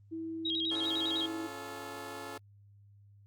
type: tone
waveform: sine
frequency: 325.8 Hz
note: E4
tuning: 20 cents flat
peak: -36 dBFS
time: 0.11-1.48 s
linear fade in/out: 20 ms
type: tone with vibrato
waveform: sine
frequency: 3520 Hz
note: A7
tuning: in tune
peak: -31 dBFS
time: 0.45-1.26 s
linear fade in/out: 5 ms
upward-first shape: square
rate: 9.9 Hz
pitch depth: 140 cents each way
type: chord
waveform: 15% pulse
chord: Db augmented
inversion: none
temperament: just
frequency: 277.2 / 346.5 / 433.1 Hz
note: Db4 / F4 / A4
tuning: 0 / -14 / -27 cents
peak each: -40 / -41 / -38 dBFS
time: 0.71-2.38 s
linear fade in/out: 5 ms
effects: added 101 Hz sine -56 dBFS peak until 3.26 s + Opus 32 kbps